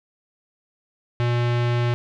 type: tone with low-pass filter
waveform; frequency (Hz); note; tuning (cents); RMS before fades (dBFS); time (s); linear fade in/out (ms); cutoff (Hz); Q
square; 120.2; B2; -46; -21; 1.2-1.94; 0; 3200; 1.2
effects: none